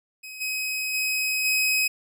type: tone with level steps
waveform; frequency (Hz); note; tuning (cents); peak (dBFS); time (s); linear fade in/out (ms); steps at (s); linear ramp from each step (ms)
sawtooth; 2534; D#7; +31; -34 / -23 / -20 / -17; 0.23-1.88; 10; 0.4 / 0.93 / 1.44; 20
effects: none